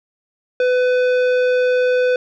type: tone with tanh clipping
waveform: triangle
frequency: 501 Hz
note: B4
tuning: 25 cents sharp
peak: -15 dBFS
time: 0.6-2.16 s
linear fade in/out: 2 ms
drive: 17 dB
effects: none